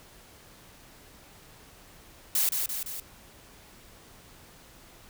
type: noise with echo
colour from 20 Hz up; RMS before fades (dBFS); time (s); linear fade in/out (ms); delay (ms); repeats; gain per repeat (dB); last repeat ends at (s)
blue; -25; 2.35-2.49; 2; 170; 3; -4; 3
effects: pink hiss -53 dBFS RMS until 5.09 s